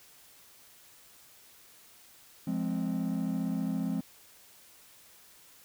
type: chord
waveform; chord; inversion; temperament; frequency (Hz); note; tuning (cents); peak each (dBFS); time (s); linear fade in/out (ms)
triangle; F minor; none; just; 174.61 / 209.5 / 261.9; F3 / Ab3 / C4; 0 / +15 / +2; -31; 2.47-4.01; 5
effects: tanh soft clip ceiling -21 dBFS + white hiss -57 dBFS RMS until 5.64 s